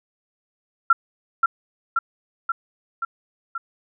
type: tone with echo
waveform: sine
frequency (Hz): 1364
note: F6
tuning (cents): -41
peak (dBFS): -10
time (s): 0.9-0.93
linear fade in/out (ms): 5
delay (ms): 530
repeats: 5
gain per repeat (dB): -3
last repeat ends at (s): 3.58
effects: none